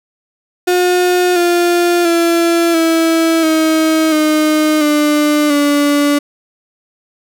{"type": "tone with pitch steps", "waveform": "35% pulse", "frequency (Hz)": [359.5, 348.5, 337.8, 327.4, 317.3, 307.6, 298.1, 289], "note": ["F#4", "F4", "E4", "E4", "D#4", "D#4", "D4", "D4"], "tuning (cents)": [-50, -4, 42, -12, 34, -20, 26, -28], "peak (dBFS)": -8, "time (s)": [0.67, 6.19], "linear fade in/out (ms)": 10, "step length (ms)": 690, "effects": []}